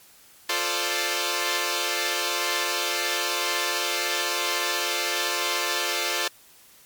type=chord; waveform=5% pulse; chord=D minor seventh; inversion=first; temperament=equal; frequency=349.2 / 440 / 523.3 / 587.3 Hz; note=F4 / A4 / C5 / D5; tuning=0 / 0 / 0 / 0 cents; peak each=-18 dBFS; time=0.49-6.28 s; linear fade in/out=5 ms; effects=white hiss -53 dBFS RMS until 6.85 s + MP3 96 kbps